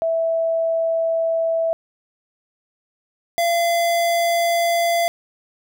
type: tone pair in turn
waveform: sine / square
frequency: 657 / 682.4 Hz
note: E5 / F5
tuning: -6 / -40 cents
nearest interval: minor second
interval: 66 cents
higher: second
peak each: -17 dBFS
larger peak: neither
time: 0.02-1.73 / 3.38-5.08 s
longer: first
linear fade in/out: 0 ms
effects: none